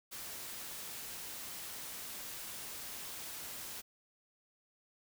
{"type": "noise", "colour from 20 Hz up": "white", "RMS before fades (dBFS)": -45, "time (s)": [0.11, 3.82], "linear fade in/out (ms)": 20, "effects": []}